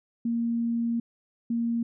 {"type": "tone pair in turn", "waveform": "sine", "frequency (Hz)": [233.1, 233.1], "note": ["A#3", "A#3"], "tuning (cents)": [0, 0], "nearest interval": "unison", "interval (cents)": 0, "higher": "neither", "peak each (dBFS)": -24, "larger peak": "neither", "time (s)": [[0.25, 1], [1.5, 1.83]], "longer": "first", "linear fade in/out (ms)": 5, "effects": []}